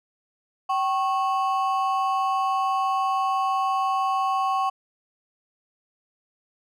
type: ring-modulated tone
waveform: triangle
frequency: 932.3 Hz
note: A#5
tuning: in tune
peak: -16 dBFS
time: 0.69-4.7 s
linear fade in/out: 10 ms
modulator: 163 Hz
effects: none